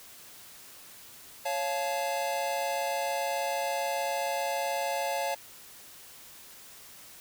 square chord, Db augmented, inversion none, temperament just, 554.4 / 693 / 866.2 Hz, Db5 / F5 / A5, 0 / -14 / -27 cents, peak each -34 dBFS, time 1.45-5.35 s, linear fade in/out 10 ms, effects white hiss -50 dBFS RMS until 7.2 s

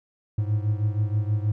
triangle beating tone pair, 103.83 / 110.13 Hz, G#2 / A2, 0 / +2 cents, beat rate 6.3 Hz, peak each -21 / -25 dBFS, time 0.38-1.52 s, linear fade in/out 5 ms, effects none

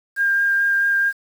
sine tone with vibrato, 1604 Hz, G6, 39 cents sharp, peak -15 dBFS, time 0.16-1.13 s, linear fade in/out 50 ms, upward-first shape sine, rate 4.6 Hz, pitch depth 9 cents each way, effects 7-bit

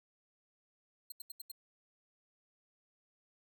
5% pulse tone bursts, 4195 Hz, C8, 4 cents sharp, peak -36 dBFS, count 5, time 1.1-1.517 s, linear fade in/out 5 ms, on 21 ms, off 78 ms, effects none

